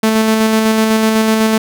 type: tone with tremolo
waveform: sawtooth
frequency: 220 Hz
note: A3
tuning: in tune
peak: -5 dBFS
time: 0.03-1.58 s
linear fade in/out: 5 ms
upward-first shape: square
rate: 8 Hz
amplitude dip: 25%
effects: none